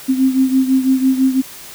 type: beating tone pair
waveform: sine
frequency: 261.6 / 267.6 Hz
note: C4 / C4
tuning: 0 / +39 cents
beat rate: 6 Hz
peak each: -12 / -17 dBFS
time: 0.08-1.42 s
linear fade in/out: 20 ms
effects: white hiss -35 dBFS RMS until 1.74 s